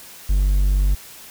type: tone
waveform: triangle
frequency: 48.45 Hz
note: G1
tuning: 20 cents flat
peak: -12 dBFS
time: 0.29-0.95 s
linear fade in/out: 10 ms
effects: white hiss -41 dBFS RMS until 1.3 s